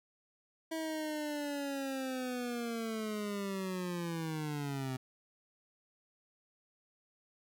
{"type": "linear sweep", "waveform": "25% pulse", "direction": "down", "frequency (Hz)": [324.2, 128.1], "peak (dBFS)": -32, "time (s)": [0.71, 4.97], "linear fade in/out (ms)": 10, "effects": []}